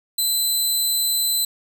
15% pulse tone, 4030 Hz, B7, 34 cents sharp, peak -12 dBFS, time 0.18-1.45 s, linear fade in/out 5 ms, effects none

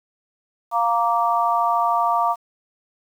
harmonic tone, 233.1 Hz, A#3, in tune, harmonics 3 / 4 / 5, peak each -21 / -21 / -21 dBFS, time 0.71-2.36 s, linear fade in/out 50 ms, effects 8-bit

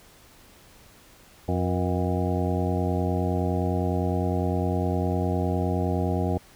harmonic tone with a mistuned harmonic, 89.8 Hz, F2, 49 cents sharp, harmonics 1 / 2 / 3 / 4 / 5 / 7 / 8 / 9, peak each -26 / -29 / -31 / -32 / -33 / -34 / -35 / -36 dBFS, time 1.48-6.38 s, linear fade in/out 5 ms, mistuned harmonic 5, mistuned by +83 cents, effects pink hiss -53 dBFS RMS until 6.55 s

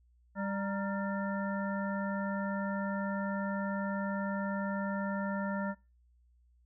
harmonic tone with a mistuned harmonic, 198 Hz, G3, 18 cents sharp, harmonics 1 / 3 / 5 / 7 / 9, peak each -34 / -39 / -41 / -42 / -44 dBFS, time 0.35-5.75 s, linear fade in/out 50 ms, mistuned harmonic 5, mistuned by -100 cents, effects noise-tail reverb RT60 0.3 s tail -24 dB re dry + added 60 Hz sine -63 dBFS peak until 6.65 s

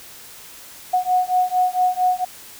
sine beating tone pair, 730 / 734.4 Hz, F#5 / F#5, -24 / -13 cents, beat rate 4.4 Hz, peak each -19 dBFS, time 0.93-2.25 s, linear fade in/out 10 ms, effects white hiss -41 dBFS RMS until 2.59 s

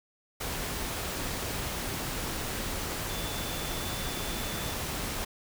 sine tone in noise, 3500 Hz, A7, 10 cents flat, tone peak -43 dBFS, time 3.09-4.74 s, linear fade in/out 10 ms, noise pink, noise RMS -34 dBFS, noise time 0.4-5.25 s, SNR -12 dB, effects none

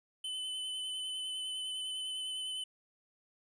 square tone with vibrato, 3030 Hz, F#7, 40 cents sharp, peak -37 dBFS, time 0.24-2.64 s, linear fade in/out 5 ms, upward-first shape sine, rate 9.9 Hz, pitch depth 17 cents each way, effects resampled to 22050 Hz

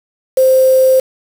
sine tone with quantisation, 522 Hz, C5, 4 cents flat, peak -6 dBFS, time 0.37-1 s, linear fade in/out 5 ms, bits 4, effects none

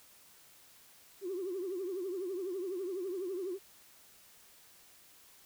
sine tone with vibrato, 370.9 Hz, F#4, 4 cents sharp, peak -34 dBFS, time 1.21-3.59 s, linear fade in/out 50 ms, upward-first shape triangle, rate 12 Hz, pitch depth 150 cents each way, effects tanh soft clip ceiling -30 dBFS + white hiss -60 dBFS RMS until 5.45 s

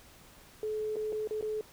sine tone with dropouts, 430 Hz, A4, 40 cents flat, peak -31 dBFS, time 0.63-1.61 s, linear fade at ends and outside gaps 1 ms, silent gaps 0.958-0.966 / 1.123-1.128 / 1.274-1.309 / 1.411-1.425 s, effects pink hiss -56 dBFS RMS until 1.72 s

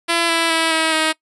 5% pulse tone with pitch steps, 337.4 / 331.8 / 326.3 / 320.9 / 315.5 Hz, E4 / E4 / E4 / E4 / D#4, +40 / +11 / -18 / -46 / +24 cents, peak -4 dBFS, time 0.08-1.13 s, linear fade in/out 20 ms, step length 210 ms, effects noise-tail reverb RT60 0.1 s tail -22 dB re dry + resampled to 24000 Hz

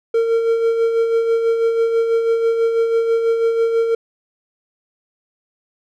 triangle tone with tremolo, 457.7 Hz, A#4, 32 cents flat, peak -10 dBFS, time 0.14-3.95 s, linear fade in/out 5 ms, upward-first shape sine, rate 6.1 Hz, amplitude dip 45%, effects none

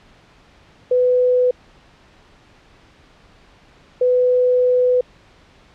sine tone bursts at uneven times, 499.3 Hz, B4, 19 cents sharp, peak -12 dBFS, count 2, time 0.91-1.51 / 4.01-5.01 s, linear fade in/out 5 ms, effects pink hiss -50 dBFS RMS until 5.74 s + low-pass 4000 Hz 12 dB/octave

